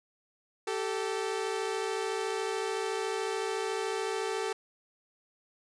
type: tone pair together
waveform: sawtooth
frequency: 387.3 / 441.1 Hz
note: G4 / A4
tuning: -21 / +4 cents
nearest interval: major second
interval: 225 cents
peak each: -30 / -29 dBFS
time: 0.67-4.53 s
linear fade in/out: 5 ms
effects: resampled to 22050 Hz